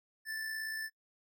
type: tone with amplitude modulation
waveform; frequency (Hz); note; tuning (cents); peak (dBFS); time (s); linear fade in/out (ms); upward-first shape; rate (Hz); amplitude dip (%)
square; 1760; A6; 0; -36; 0.25-0.9; 50; sine; 57.7; 40
effects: noise-tail reverb RT60 0.1 s tail -22 dB re dry